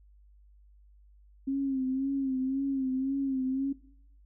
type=tone with vibrato; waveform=sine; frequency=267.4 Hz; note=C4; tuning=38 cents sharp; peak=-27 dBFS; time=1.47-3.73 s; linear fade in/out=10 ms; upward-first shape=sine; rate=1.9 Hz; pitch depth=55 cents each way; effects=noise-tail reverb RT60 0.7 s tail -20 dB re dry + added 50 Hz sine -55 dBFS peak until 4.25 s